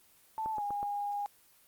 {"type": "tone with pitch glide", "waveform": "sine", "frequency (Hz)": [880, 816.3], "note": ["A5", "G#5"], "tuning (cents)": [0, -30], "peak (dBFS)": -32, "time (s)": [0.38, 1.26], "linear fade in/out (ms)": 0, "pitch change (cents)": -130, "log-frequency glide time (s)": [0.52, 0.63]}
{"type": "click train", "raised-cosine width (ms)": 1, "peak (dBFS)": -28, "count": 4, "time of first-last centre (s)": [0.46, 0.829], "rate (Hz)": 8.12}
{"effects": ["white hiss -63 dBFS RMS until 1.67 s", "Opus 24 kbps"]}